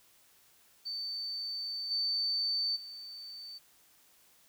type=tone with level steps; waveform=sine; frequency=4552 Hz; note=C#8; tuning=45 cents sharp; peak=-35 / -29 / -43 dBFS; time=0.85-3.59 s; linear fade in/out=20 ms; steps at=1.9 / 2.75 s; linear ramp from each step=20 ms; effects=white hiss -64 dBFS RMS until 4.48 s